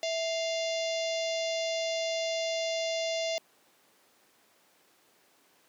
harmonic tone with a mistuned harmonic, 698.5 Hz, F5, in tune, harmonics 1 / 3 / 4 / 5 / 6 / 7 / 8 / 9 / 10, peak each -30 / -40 / -40 / -40 / -44 / -42 / -45 / -46 / -49 dBFS, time 0.03-3.38 s, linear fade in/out 0 ms, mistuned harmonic 1, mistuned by -110 cents, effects pink hiss -64 dBFS RMS until 5.68 s + high-pass 300 Hz 12 dB/octave

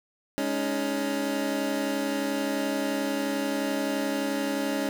25% pulse chord, Ab suspended fourth, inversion none, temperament equal with one note detuned, 207.7 / 279.6 / 311.1 Hz, Ab3 / Db4 / Eb4, 0 / +15 / 0 cents, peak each -30 / -24 / -30 dBFS, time 0.38-4.89 s, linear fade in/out 0 ms, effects none

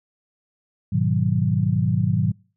sine chord, G# minor seventh, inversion none, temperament equal, 103.83 / 123.47 / 155.56 / 185 Hz, G#2 / B2 / D#3 / F#3, 0 / 0 / 0 / 0 cents, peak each -23 dBFS, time 0.92-2.32 s, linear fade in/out 10 ms, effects noise-tail reverb RT60 0.4 s tail -26 dB re dry

